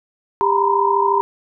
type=tone cluster; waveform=sine; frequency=398.7 / 926 / 960 / 1012 Hz; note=G4 / A#5 / B5 / B5; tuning=+29 / -12 / -49 / +42 cents; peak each=-19 dBFS; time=0.41-1.21 s; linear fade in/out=0 ms; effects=none